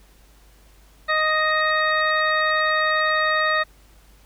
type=harmonic tone with a mistuned harmonic; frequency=622.3 Hz; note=D#5; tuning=in tune; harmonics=1 / 2 / 3 / 4 / 6 / 7; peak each=-25 / -22 / -21 / -34 / -30 / -35 dBFS; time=1.08-3.64 s; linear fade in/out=20 ms; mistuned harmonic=4; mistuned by=+29 cents; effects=added 50 Hz sine -50 dBFS peak until 4.25 s + pink hiss -56 dBFS RMS until 4.25 s